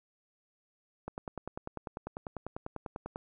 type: click train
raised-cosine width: 1 ms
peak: -24 dBFS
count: 22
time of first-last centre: 1.08-3.159 s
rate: 10.1 Hz
effects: none